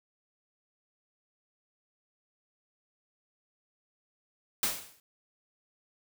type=noise with exponential decay; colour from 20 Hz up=white; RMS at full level=-26 dBFS; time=4.63-5 s; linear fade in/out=1 ms; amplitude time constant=79 ms; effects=none